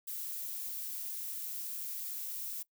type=noise; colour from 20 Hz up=violet; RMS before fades=-40 dBFS; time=0.07-2.63 s; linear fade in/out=10 ms; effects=noise-tail reverb RT60 0.1 s tail -21 dB re dry